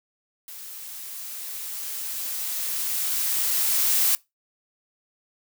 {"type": "noise with level ramp", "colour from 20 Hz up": "blue", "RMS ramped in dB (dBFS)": [-40, -20], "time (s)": [0.48, 4.15], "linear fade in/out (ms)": 0, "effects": ["noise-tail reverb RT60 0.2 s tail -22 dB re dry"]}